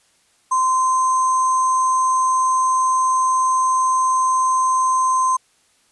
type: tone with sample-and-hold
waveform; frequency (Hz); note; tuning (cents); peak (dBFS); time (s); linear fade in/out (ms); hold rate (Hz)
sine; 1033; C6; -22; -14; 0.51-5.37; 10; 7350
effects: white hiss -59 dBFS RMS until 5.91 s + resampled to 24000 Hz